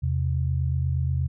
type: tone pair together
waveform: sine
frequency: 82.41 / 130.81 Hz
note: E2 / C3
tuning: 0 / 0 cents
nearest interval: minor sixth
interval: 800 cents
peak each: -24 / -25 dBFS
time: 0.02-1.28 s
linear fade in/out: 20 ms
effects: none